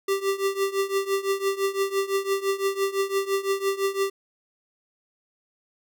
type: tone with tremolo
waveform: square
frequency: 392 Hz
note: G4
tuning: in tune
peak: -20 dBFS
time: 0.08-4.1 s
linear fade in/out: 5 ms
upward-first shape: triangle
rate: 5.9 Hz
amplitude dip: 90%
effects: none